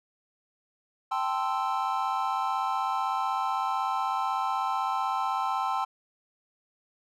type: chord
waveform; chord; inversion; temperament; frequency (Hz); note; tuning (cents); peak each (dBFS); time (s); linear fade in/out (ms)
triangle; A minor seventh; third; equal with one note detuned; 784 / 880 / 1041.7 / 1318.5; G5 / A5 / C6 / E6; 0 / 0 / -8 / 0; -29 / -31 / -29 / -31; 1.11-5.85; 10
effects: none